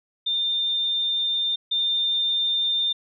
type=tone pair in turn; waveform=sine; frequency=3606 / 3606 Hz; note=A7 / A7; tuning=+42 / +42 cents; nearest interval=unison; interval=0 cents; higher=neither; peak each=-21 / -20 dBFS; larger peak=second; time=0.26-1.56 / 1.71-2.93 s; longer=first; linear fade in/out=10 ms; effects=none